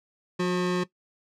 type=tone pair together; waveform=square; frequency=178.35 / 362.1 Hz; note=F3 / F#4; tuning=+37 / -37 cents; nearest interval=octave; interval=1226 cents; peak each=-27 dBFS; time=0.39-0.84 s; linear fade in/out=10 ms; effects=noise-tail reverb RT60 0.1 s tail -17 dB re dry + low-pass 6000 Hz 12 dB/octave